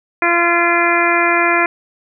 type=harmonic tone; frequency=343.4 Hz; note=F4; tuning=29 cents flat; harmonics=1 / 2 / 3 / 4 / 5 / 6 / 7; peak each=-19 / -19 / -19 / -19 / -19 / -19 / -19 dBFS; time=0.22-1.66 s; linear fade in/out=2 ms; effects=none